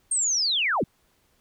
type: linear sweep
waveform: sine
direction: down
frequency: 8670 to 98 Hz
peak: -21 dBFS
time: 0.11-0.84 s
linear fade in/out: 5 ms
effects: pink hiss -66 dBFS RMS until 1.4 s